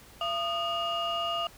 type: tone cluster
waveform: sine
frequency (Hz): 680 / 1231 / 2849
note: F5 / D#6 / F7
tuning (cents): -46 / -19 / +34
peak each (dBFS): -31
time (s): 0.21-1.47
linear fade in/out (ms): 2
effects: tanh soft clip ceiling -23 dBFS + pink hiss -53 dBFS RMS until 1.57 s